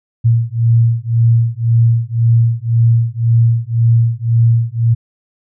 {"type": "beating tone pair", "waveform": "sine", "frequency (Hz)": [115, 116.9], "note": ["A#2", "A#2"], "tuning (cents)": [-23, 5], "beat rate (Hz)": 1.9, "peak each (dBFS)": -12, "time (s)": [0.24, 4.95], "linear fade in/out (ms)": 20, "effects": []}